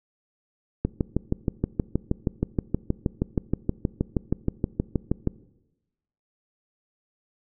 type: click train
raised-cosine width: 3 ms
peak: -9 dBFS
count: 29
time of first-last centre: 0.85-5.273 s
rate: 6.33 Hz
effects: noise-tail reverb RT60 1.0 s tail -20 dB re dry